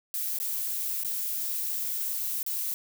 violet noise with dropouts, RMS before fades -31 dBFS, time 0.14-2.74 s, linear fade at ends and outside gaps 0 ms, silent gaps 0.387-0.4 / 1.035-1.047 / 2.429-2.464 s, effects none

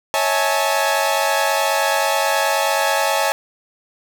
sawtooth chord, A major seventh, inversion first, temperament equal with one note detuned, 554.4 / 648.7 / 830.6 / 880 Hz, C#5 / E5 / G#5 / A5, 0 / -28 / 0 / 0 cents, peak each -18 dBFS, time 0.14-3.32 s, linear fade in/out 0 ms, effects none

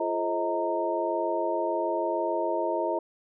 sine tone cluster, 342.5 / 429.2 / 531 / 632 / 923 Hz, F4 / A4 / C5 / D#5 / A#5, -34 / -43 / +25 / +27 / -17 cents, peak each -31 / -35 / -34 / -29 / -31 dBFS, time 0-2.99 s, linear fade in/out 5 ms, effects none

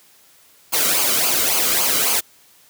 white noise with flanger, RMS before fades -18 dBFS, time 0.72-2.21 s, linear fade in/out 20 ms, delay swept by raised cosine 0.53 to 1.18 ms, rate 3.6 Hz, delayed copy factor -0.65, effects white hiss -52 dBFS RMS until 2.69 s + high-pass 80 Hz 12 dB/octave

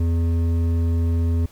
sine tone with hard clipping, 83.7 Hz, E2, 27 cents sharp, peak -19 dBFS, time 0-1.46 s, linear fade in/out 5 ms, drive 9 dB, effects pink hiss -52 dBFS RMS until 1.51 s

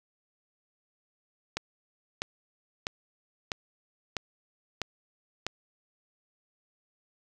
click train, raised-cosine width 0.2 ms, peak -13 dBFS, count 7, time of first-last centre 1.57-5.466 s, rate 1.54 Hz, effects none

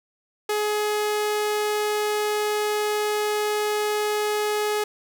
sawtooth tone, 420.9 Hz, G#4, 23 cents sharp, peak -18 dBFS, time 0.49-4.84 s, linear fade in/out 5 ms, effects none

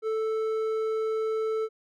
sine tone with hard clipping, 440 Hz, A4, in tune, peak -27 dBFS, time 0.02-1.69 s, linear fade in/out 50 ms, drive 6 dB, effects none

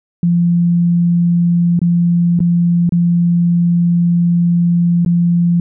sine tone with dropouts, 172.5 Hz, F3, 21 cents flat, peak -9 dBFS, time 0.23-5.6 s, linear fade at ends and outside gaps 2 ms, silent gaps 1.792-1.816 / 2.392-2.403 / 2.893-2.922 / 5.049-5.061 s, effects none

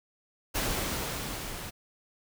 pink noise with level ramp, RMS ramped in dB -29 to -40 dBFS, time 0.54-1.71 s, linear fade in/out 20 ms, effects none

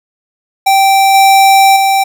square tone with level steps, 780 Hz, G5, 9 cents flat, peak -6 / -4 / -8 dBFS, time 0.66-2.04 s, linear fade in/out 10 ms, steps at 1.14 / 1.76 s, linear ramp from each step 5 ms, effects none

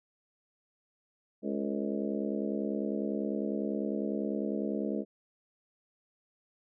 harmonic tone with a mistuned harmonic, 70 Hz, C#2, 18 cents sharp, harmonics 3 / 4 / 5 / 6 / 7 / 8 / 9, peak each -34 / -36 / -38 / -40 / -41 / -42 / -43 dBFS, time 1.42-5.05 s, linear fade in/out 50 ms, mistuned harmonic 6, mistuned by +73 cents, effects none

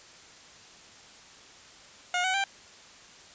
15% pulse tone with pitch steps, 717 / 750.9 / 786.4 Hz, F5 / F#5 / G5, +45 / +25 / +5 cents, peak -19 dBFS, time 2.14-2.44 s, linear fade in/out 2 ms, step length 100 ms, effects white hiss -51 dBFS RMS until 3.34 s + resampled to 16000 Hz

